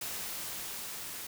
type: noise with level ramp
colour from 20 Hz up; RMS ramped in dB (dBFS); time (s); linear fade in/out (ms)
white; -38 to -42; 0.01-1.27; 5
effects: none